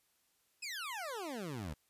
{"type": "exponential sweep", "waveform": "20% pulse", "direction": "down", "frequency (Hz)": [2637, 69.3], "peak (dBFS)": -35, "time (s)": [0.62, 1.74], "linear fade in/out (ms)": 10, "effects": ["white hiss -75 dBFS RMS until 1.89 s", "resampled to 32000 Hz"]}